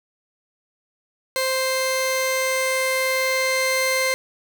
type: tone pair together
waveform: sawtooth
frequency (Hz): 523.2 / 2093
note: C5 / C7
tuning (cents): 0 / 0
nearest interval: 2 octaves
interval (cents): 2400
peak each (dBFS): -18 / -20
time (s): 1.36-4.14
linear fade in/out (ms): 0
effects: none